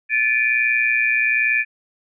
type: tone cluster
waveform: sine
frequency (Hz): 1744 / 2337 / 2458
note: A6 / D7 / D#7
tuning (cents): -16 / -9 / -22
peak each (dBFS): -20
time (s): 0.09-1.65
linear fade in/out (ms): 50
effects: none